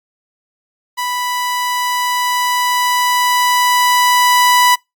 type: tone with level ramp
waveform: sawtooth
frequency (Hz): 987.8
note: B5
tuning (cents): 0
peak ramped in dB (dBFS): -14 to -4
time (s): 0.97-4.76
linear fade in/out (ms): 20
effects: noise-tail reverb RT60 0.2 s tail -26 dB re dry + Opus 48 kbps